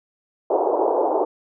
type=band-pass noise; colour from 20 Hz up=pink; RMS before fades=-20 dBFS; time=0.5-1.25 s; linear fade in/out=5 ms; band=350 to 920 Hz; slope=48 dB/octave; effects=none